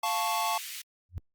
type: chord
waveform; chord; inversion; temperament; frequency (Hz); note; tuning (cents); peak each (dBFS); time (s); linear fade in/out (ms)
square; F augmented; none; equal; 698.5 / 880 / 1108.7; F5 / A5 / C#6; 0 / 0 / 0; -34 / -31 / -33; 0.03-0.58; 5
type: high-pass noise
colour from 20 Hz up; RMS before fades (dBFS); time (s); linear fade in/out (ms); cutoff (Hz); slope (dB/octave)
pink; -40; 0.05-0.82; 10; 2100; 24
type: tone with exponential growth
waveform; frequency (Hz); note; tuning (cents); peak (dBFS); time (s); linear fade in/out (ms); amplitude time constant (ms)
sine; 88.4; F2; +22; -28; 1.09-1.18; 0; 18
effects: Opus 48 kbps